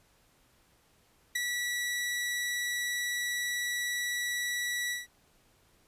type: tone with ADSR envelope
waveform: sawtooth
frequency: 1947 Hz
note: B6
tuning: 25 cents flat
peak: -22 dBFS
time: 1.35-5.07 s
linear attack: 9 ms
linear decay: 9 ms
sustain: -5 dB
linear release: 160 ms
effects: pink hiss -66 dBFS RMS until 5.87 s + resampled to 32000 Hz